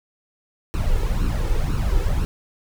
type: noise with flanger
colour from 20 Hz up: brown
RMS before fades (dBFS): -20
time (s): 0.74-2.25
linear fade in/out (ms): 0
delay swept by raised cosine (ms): 0.72 to 2.32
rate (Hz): 2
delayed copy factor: +0.7
effects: none